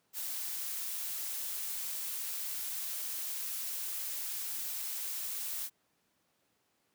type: noise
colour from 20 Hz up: blue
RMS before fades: -38 dBFS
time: 0.13-5.7 s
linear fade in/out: 50 ms
effects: pink hiss -75 dBFS RMS until 6.94 s + high-pass 150 Hz 12 dB/octave